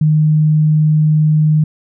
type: tone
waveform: sine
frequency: 153.8 Hz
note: D#3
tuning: 20 cents flat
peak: -8 dBFS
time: 0.01-1.64 s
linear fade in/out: 5 ms
effects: none